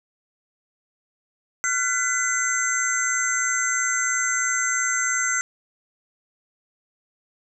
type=tone cluster; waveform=sine; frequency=1381 / 1504 / 2011 / 6280 / 7440 Hz; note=F6 / F#6 / B6 / G8 / A#8; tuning=-20 / +28 / +31 / +2 / -4 cents; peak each=-27 dBFS; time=1.64-5.41 s; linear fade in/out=0 ms; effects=none